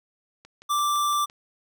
click train, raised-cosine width 0.2 ms, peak -29 dBFS, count 6, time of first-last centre 0.45-1.299 s, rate 5.89 Hz
square tone, 1174.7 Hz, D6, in tune, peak -22 dBFS, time 0.69-1.26 s, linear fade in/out 20 ms
effects none

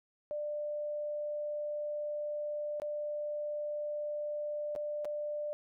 sine tone with dropouts, 594 Hz, D5, 20 cents sharp, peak -34 dBFS, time 0.31-5.53 s, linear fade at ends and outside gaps 0 ms, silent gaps 2.799-2.819 / 4.752-4.761 / 5.047-5.053 s, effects none

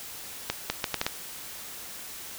accelerating click train, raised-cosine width 0.2 ms, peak -8 dBFS, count 6, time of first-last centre 0.5-1.065 s, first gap 200 ms, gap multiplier 0.71, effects white hiss -41 dBFS RMS until 2.38 s

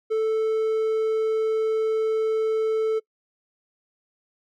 triangle tone, 440 Hz, A4, in tune, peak -18 dBFS, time 0.1-3 s, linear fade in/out 20 ms, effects noise-tail reverb RT60 0.1 s tail -25 dB re dry

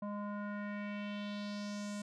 square tone with low-pass filter sweep, 205.7 Hz, G#3, 16 cents flat, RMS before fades -41 dBFS, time 0.02-2.02 s, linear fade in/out 5 ms, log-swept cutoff 890 to 8200 Hz, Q 2.6, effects none

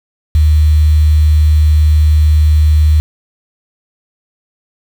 sine tone with quantisation, 76.5 Hz, D#2, 29 cents flat, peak -5 dBFS, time 0.35-3 s, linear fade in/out 0 ms, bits 5, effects none

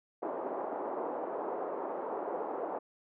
pink band-pass noise, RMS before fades -37 dBFS, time 0.22-2.79 s, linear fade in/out 10 ms, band 360 to 950 Hz, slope 24 dB/octave, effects none

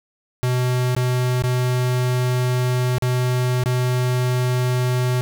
square tone with dropouts, 125.5 Hz, B2, 28 cents sharp, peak -18 dBFS, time 0.43-5.21 s, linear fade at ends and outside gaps 0 ms, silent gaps 0.95-0.965 / 1.422-1.438 / 2.983-3.023 / 3.637-3.659 s, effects none

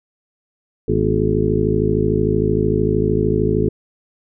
harmonic tone with a mistuned harmonic, 53.2 Hz, G#1, 42 cents sharp, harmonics 1 / 2 / 3 / 4 / 5 / 6 / 7 / 8, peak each -25 / -22 / -22 / -25 / -25 / -25 / -21 / -20 dBFS, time 0.88-3.69 s, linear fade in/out 5 ms, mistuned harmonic 5, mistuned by -100 cents, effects none

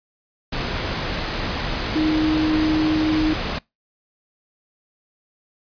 sine tone in noise, 311.3 Hz, D#4, 1 cent sharp, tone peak -17 dBFS, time 1.95-3.34 s, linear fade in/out 10 ms, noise pink, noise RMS -25 dBFS, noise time 0.52-3.59 s, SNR +5 dB, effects noise-tail reverb RT60 0.2 s tail -24 dB re dry + resampled to 11025 Hz

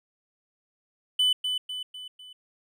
triangle tone with echo, 3000 Hz, F#7, 23 cents sharp, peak -18 dBFS, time 1.19-1.33 s, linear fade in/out 5 ms, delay 250 ms, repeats 4, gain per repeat -6 dB, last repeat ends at 2.33 s, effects none

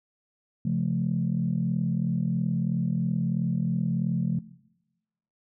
sine tone cluster, 135.2 / 173.8 / 216.8 Hz, C#3 / F3 / A3, -43 / -8 / -25 cents, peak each -28 / -26 / -28 dBFS, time 0.65-4.39 s, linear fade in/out 5 ms, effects noise-tail reverb RT60 1.0 s tail -20 dB re dry + tanh soft clip ceiling -15 dBFS

